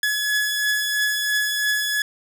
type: beating tone pair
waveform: sawtooth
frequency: 1697 / 1700 Hz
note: G#6 / G#6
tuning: +37 / +40 cents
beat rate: 3 Hz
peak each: -17 / -25 dBFS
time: 0.03-2.02 s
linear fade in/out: 2 ms
effects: none